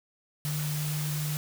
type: tone in noise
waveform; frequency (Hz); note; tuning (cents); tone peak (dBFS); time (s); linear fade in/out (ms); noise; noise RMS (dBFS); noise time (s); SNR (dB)
sine; 150.4; D3; +42; -29; 0.45-1.37; 0; white; -37; 0.45-1.37; +5
effects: none